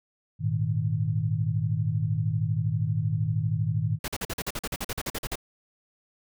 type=chord; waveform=sine; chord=Ab suspended second; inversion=none; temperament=equal; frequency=103.83 / 116.54 / 155.56 Hz; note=Ab2 / Bb2 / Eb3; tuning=0 / 0 / 0 cents; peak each=-28 dBFS; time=0.39-3.99 s; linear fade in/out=50 ms
type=noise bursts; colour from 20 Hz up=pink; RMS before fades=-31 dBFS; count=16; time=4.04-5.356 s; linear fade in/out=5 ms; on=41 ms; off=44 ms
effects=none